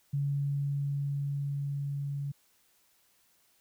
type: tone with level ramp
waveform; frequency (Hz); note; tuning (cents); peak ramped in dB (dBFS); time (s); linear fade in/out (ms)
sine; 141.4; C#3; +35; -27 to -32; 0.13-2.32; 10
effects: white hiss -68 dBFS RMS until 3.6 s